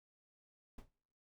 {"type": "noise with exponential decay", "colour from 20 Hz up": "brown", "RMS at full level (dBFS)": -44, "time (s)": [0.78, 0.91], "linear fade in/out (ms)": 5, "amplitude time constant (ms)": 28, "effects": ["noise-tail reverb RT60 0.7 s tail -25 dB re dry"]}